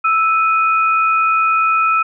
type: tone pair together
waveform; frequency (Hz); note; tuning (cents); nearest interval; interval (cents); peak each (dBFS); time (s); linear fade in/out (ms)
sine; 1318.5 / 2489; E6 / D#7; 0 / 0; major seventh; 1100; -12 / -19; 0.04-2.03; 10
effects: none